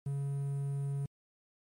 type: tone with quantisation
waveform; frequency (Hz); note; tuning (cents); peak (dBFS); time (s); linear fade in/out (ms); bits
triangle; 139.8; C#3; +15; -30; 0.06-1.06; 5; 10
effects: MP3 64 kbps